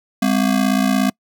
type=ring-modulated tone; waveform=square; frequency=230 Hz; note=A#3; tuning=23 cents flat; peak=-12 dBFS; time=0.22-1.1 s; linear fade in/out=2 ms; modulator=28.5 Hz; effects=noise-tail reverb RT60 0.1 s tail -26 dB re dry